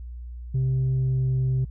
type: tone with pitch glide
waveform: sine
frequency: 130.81 to 129.91 Hz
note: C3 to C3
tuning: 0 to -12 cents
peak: -18 dBFS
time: 0.54-1.65 s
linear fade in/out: 10 ms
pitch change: -12 cents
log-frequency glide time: 0.95-1.31 s
effects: tanh soft clip ceiling -19 dBFS + added 60 Hz sine -34 dBFS peak until 1.7 s